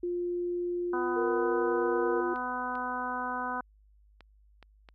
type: tone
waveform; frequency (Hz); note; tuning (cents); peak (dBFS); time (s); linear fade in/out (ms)
sine; 351.7; F4; +12; -29; 0.03-2.34; 5
type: harmonic tone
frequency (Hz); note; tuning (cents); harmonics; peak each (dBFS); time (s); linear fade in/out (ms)
250; B3; +21; 1 / 2 / 3 / 4 / 5 / 6; -40 / -43 / -38 / -35 / -38 / -38; 0.93-3.61; 5
type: tone with pitch glide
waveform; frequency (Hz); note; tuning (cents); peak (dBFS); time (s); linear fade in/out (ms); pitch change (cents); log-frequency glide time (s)
sine; 466.2 to 471.3; A#4 to A#4; 0 to +19; -29; 1.16-2.21; 10; +19; 1.33-1.78
type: clicks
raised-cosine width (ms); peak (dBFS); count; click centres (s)
0.3; -34; 5; 2.36 / 2.754 / 4.207 / 4.627 / 4.888
effects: added 51 Hz sine -58 dBFS peak until 4.94 s